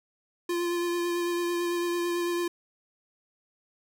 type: tone with vibrato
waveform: square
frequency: 347.1 Hz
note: F4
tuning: 11 cents flat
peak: -27 dBFS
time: 0.49-2.48 s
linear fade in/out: 5 ms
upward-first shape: triangle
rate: 9 Hz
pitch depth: 19 cents each way
effects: none